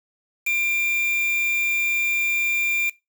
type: tone with quantisation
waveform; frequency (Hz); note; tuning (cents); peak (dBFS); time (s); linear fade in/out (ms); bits
triangle; 2382; D7; +24; -18; 0.46-2.9; 10; 5
effects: noise-tail reverb RT60 0.2 s tail -19 dB re dry